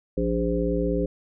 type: harmonic tone with a mistuned harmonic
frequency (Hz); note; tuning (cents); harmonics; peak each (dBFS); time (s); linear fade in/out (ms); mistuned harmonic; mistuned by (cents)
58; A#1; -8; 1 / 3 / 5 / 7 / 9; -28 / -28 / -28 / -28 / -28; 0.17-1.06; 5; 9; -22
effects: none

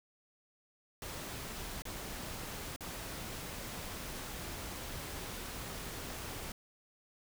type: noise with dropouts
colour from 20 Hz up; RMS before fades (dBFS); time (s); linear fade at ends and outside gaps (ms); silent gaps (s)
pink; -43; 1.02-6.52; 2; 1.821-1.853 / 2.762-2.807
effects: none

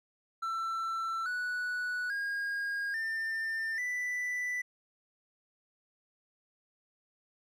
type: tone with pitch steps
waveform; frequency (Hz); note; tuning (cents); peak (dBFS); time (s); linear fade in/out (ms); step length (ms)
triangle; 1338 / 1476.1 / 1628.4 / 1796.4 / 1981.7; E6 / F#6 / G#6 / A6 / B6; +25 / -5 / -35 / +35 / +5; -30; 0.42-4.62; 10; 840
effects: none

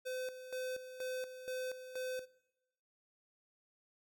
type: tone with tremolo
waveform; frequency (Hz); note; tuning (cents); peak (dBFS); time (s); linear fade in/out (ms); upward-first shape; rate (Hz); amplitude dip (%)
square; 511; C5; -41; -39; 0.05-2.26; 20; square; 2.1; 70
effects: noise-tail reverb RT60 0.9 s tail -21 dB re dry

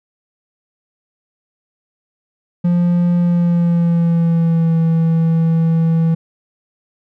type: tone with pitch glide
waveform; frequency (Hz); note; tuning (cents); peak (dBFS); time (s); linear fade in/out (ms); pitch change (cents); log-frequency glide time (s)
triangle; 174.61 to 163.86; F3 to E3; 0 to -10; -9; 2.64-6.15; 10; -110; 3.18-4.77
effects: none

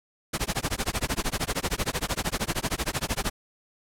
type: noise with tremolo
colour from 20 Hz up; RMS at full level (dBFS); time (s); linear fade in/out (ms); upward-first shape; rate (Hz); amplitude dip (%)
pink; -25; 0.33-3.3; 10; sine; 13; 100
effects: low-pass 12000 Hz 12 dB/octave

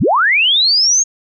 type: linear sweep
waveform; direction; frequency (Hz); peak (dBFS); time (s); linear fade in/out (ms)
sine; up; 48 to 6600; -9; 0-1.04; 20
effects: none

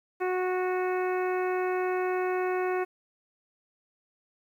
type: harmonic tone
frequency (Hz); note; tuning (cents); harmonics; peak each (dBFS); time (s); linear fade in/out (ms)
367.3; F#4; -13; 1 / 2 / 3 / 4 / 5 / 6 / 7; -27 / -33 / -37 / -39 / -41 / -43 / -44; 0.2-2.85; 20
effects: 10-bit

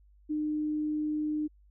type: tone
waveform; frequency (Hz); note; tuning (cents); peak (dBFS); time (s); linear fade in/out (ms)
sine; 303.4; D#4; -44; -28; 0.29-1.48; 20
effects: added 50 Hz sine -57 dBFS peak until 1.7 s

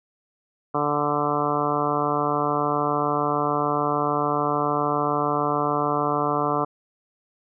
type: harmonic tone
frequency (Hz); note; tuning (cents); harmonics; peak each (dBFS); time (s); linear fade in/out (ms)
146.83; D3; 0; 1 / 2 / 3 / 4 / 5 / 6 / 7 / 8 / 9; -32 / -29 / -28 / -30 / -28 / -33 / -28 / -27 / -32; 0.74-6.65; 10
effects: none

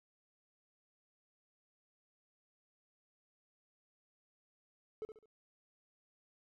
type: tone with echo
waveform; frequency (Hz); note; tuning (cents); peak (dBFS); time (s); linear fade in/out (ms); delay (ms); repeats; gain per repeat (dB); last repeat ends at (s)
triangle; 434.9; A4; -20; -36; 5.02-5.05; 0; 69; 3; -9; 5.257
effects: tanh soft clip ceiling -33 dBFS

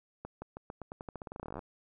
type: accelerating click train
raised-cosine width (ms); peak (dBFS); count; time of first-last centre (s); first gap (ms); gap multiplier
1; -27; 24; 0.25-1.592; 170; 0.88
effects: none

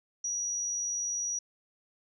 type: tone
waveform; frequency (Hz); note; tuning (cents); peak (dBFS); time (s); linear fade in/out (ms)
sine; 5800; F#8; -35; -30; 0.24-1.39; 5
effects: none

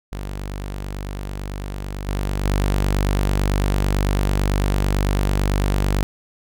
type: tone with level steps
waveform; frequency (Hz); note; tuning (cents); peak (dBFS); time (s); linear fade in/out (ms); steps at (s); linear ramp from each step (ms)
sawtooth; 49; G1; 0; -23 / -17 / -13; 0.12-6.03; 0; 2.07 / 2.44; 10
effects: none

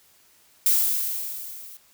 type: noise with level ramp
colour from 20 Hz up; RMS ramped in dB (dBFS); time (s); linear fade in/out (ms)
violet; -18 to -43; 0.66-1.77; 2
effects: white hiss -58 dBFS RMS until 1.93 s

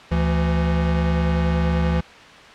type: tone pair together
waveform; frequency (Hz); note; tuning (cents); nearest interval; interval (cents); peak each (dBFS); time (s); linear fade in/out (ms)
square; 73.42 / 167.9; D2 / E3; 0 / +32; octave + major second; 1432; -21; 0.11-2.01; 10
effects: white hiss -42 dBFS RMS until 2.54 s + low-pass 3000 Hz 12 dB/octave

